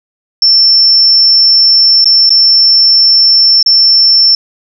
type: tone with dropouts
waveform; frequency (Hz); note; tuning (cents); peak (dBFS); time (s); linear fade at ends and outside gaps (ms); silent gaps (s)
sine; 5380; E8; +34; -3; 0.42-4.35; 2; 2.044-2.056 / 2.294-2.304 / 3.628-3.661
effects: none